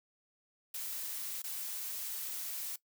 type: noise with dropouts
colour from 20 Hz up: blue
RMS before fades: -40 dBFS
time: 0.74-2.76 s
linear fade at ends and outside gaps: 5 ms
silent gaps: 1.42-1.439 s
effects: noise-tail reverb RT60 0.1 s tail -19 dB re dry